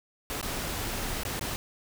pink noise with dropouts, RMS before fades -33 dBFS, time 0.3-1.56 s, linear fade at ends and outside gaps 0 ms, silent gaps 0.413-0.428 / 1.234-1.251 / 1.394-1.411 s, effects none

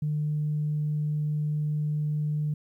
sine tone, 150.4 Hz, D3, 42 cents sharp, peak -24 dBFS, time 0.02-2.54 s, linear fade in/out 5 ms, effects tanh soft clip ceiling -20 dBFS + 11-bit

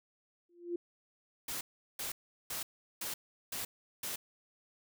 sine tone with exponential growth, 347.1 Hz, F4, 11 cents flat, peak -30 dBFS, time 0.49-0.76 s, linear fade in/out 5 ms, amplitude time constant 58 ms
white noise bursts, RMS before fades -39 dBFS, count 6, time 1.48-4.16 s, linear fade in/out 5 ms, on 130 ms, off 380 ms
effects none

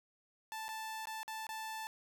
sawtooth tone with dropouts, 880 Hz, A5, in tune, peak -37 dBFS, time 0.52-1.87 s, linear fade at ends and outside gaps 0 ms, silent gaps 0.682-0.689 / 1.055-1.071 / 1.231-1.279 / 1.468-1.491 s, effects none

